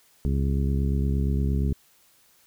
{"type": "harmonic tone", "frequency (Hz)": 68.6, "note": "C#2", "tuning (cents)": -17, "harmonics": [1, 2, 3, 4, 5, 6], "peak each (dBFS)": [-23, -27, -30, -36, -40, -38], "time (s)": [0.25, 1.73], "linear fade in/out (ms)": 0, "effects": ["white hiss -60 dBFS RMS until 2.46 s"]}